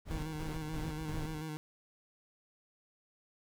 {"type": "noise with tremolo", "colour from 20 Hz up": "brown", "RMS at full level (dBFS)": -39, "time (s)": [0.05, 1.44], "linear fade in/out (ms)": 50, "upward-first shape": "square", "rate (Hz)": 2.9, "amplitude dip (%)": 65}
{"type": "tone with vibrato", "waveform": "25% pulse", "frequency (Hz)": 155.56, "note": "D#3", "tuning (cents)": 0, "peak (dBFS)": -35, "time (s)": [0.11, 1.57], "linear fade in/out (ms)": 0, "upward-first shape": "square", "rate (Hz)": 6.9, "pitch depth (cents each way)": 33}
{"effects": []}